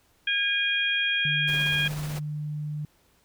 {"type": "harmonic tone", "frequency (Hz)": 815, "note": "G#5", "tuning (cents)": -33, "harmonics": [2, 3, 4], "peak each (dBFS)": [-27, -27, -27], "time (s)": [0.27, 1.88], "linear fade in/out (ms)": 5}
{"type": "tone", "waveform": "sine", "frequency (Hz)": 150, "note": "D3", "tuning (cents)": 37, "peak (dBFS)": -29, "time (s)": [1.25, 2.85], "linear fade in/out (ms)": 2}
{"type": "noise with tremolo", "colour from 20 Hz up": "pink", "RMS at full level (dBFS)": -38, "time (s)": [1.47, 2.2], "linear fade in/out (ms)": 20, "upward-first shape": "square", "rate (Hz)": 16, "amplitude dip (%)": 25}
{"effects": ["pink hiss -64 dBFS RMS until 3.24 s"]}